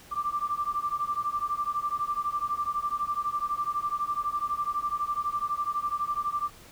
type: beating tone pair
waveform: sine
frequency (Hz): 1174 / 1186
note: D6 / D6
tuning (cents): -1 / +17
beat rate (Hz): 12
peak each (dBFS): -30 / -30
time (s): 0.11-6.5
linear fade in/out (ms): 20
effects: pink hiss -51 dBFS RMS until 6.71 s